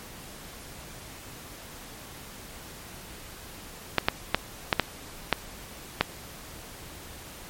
clicks, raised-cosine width 0.3 ms, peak -3 dBFS, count 7, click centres 3.983 / 4.085 / 4.346 / 4.728 / 4.797 / 5.327 / 6.01 s, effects pink hiss -44 dBFS RMS until 7.49 s + MP3 64 kbps

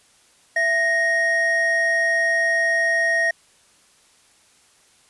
triangle tone pair together, 664.7 / 1867 Hz, E5 / A#6, +14 / +2 cents, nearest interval octave + tritone, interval 1788 cents, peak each -22 / -16 dBFS, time 0.56-3.31 s, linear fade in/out 5 ms, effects white hiss -56 dBFS RMS until 5.09 s + resampled to 24000 Hz

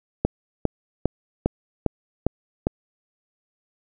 click train, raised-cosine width 2 ms, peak -5 dBFS, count 7, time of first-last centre 0.25-2.669 s, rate 2.48 Hz, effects none

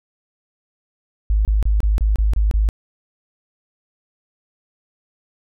sine tone bursts, 52.4 Hz, G#1, 16 cents sharp, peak -13 dBFS, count 8, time 1.3-2.689 s, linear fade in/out 0 ms, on 150 ms, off 27 ms, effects none

